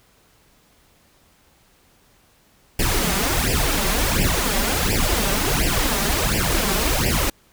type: noise with flanger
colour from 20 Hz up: pink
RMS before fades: -20 dBFS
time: 2.79-7.3 s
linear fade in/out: 5 ms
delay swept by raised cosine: 0.38 to 5.18 ms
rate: 1.4 Hz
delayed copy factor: +1
effects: pink hiss -57 dBFS RMS until 7.52 s